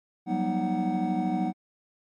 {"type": "tone cluster", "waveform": "triangle", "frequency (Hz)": [181.8, 194.7, 239.9, 310.9, 745], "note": ["F#3", "G3", "A#3", "D#4", "F#5"], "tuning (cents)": [-30, -12, 50, -1, 12], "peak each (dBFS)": -29, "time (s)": [0.26, 1.53], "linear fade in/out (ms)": 50, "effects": ["MP3 48 kbps"]}